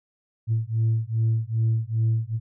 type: beating tone pair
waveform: sine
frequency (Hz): 111.3 / 113.8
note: A2 / A#2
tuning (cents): +20 / -41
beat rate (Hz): 2.5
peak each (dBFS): -22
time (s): 0.47-2.4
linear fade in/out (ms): 50
effects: tanh soft clip ceiling -16 dBFS